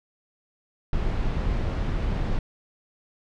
brown noise, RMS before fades -25 dBFS, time 0.93-2.39 s, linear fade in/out 2 ms, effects low-pass 4000 Hz 12 dB/octave

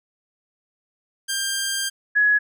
10% pulse / sine tone pair in turn, 1592 / 1681.6 Hz, G6 / G#6, +26 / +21 cents, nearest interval minor second, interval 95 cents, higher second, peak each -14 dBFS, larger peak neither, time 1.28-1.9 / 2.15-2.39 s, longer first, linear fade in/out 20 ms, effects none

